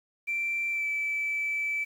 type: tone with pitch glide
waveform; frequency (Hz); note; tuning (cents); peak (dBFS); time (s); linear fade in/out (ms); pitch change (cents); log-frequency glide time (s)
sine; 2349 to 2314; D7 to D7; 0 to -26; -26; 0.27-1.85; 20; -26; 0.7-0.86
effects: tanh soft clip ceiling -23 dBFS + 9-bit